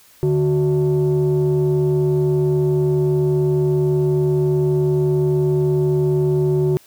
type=tone pair together; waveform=sine; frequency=147.52 / 371.1 Hz; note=D3 / F#4; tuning=+8 / +5 cents; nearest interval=octave + major third; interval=1597 cents; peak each=-15 dBFS; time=0.23-6.77 s; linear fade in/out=0 ms; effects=tanh soft clip ceiling -11 dBFS + white hiss -50 dBFS RMS until 6.86 s